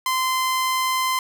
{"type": "tone", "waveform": "sawtooth", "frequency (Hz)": 1035, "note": "C6", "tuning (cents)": -19, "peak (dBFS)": -16, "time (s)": [0.06, 1.19], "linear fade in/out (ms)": 2, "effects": []}